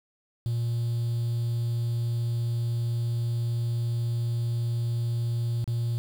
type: tone with dropouts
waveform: triangle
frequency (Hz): 117.8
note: A#2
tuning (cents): +19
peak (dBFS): -22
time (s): 0.46-5.98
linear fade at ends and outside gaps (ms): 0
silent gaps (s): 5.642-5.677
effects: tanh soft clip ceiling -19 dBFS + 8-bit